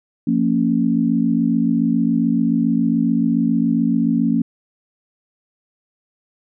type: chord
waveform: sine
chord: Bb minor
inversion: second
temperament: equal with one note detuned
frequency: 174.61 / 230.1 / 277.2 Hz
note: F3 / Bb3 / Db4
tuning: 0 / -22 / 0 cents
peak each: -21 / -17 / -19 dBFS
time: 0.27-4.42 s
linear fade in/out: 5 ms
effects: none